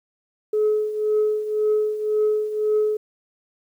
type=tone with tremolo; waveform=sine; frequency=426.5 Hz; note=G#4; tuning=46 cents sharp; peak=-14 dBFS; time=0.53-2.97 s; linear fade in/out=5 ms; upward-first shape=triangle; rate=1.9 Hz; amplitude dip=75%; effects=tanh soft clip ceiling -13 dBFS + 9-bit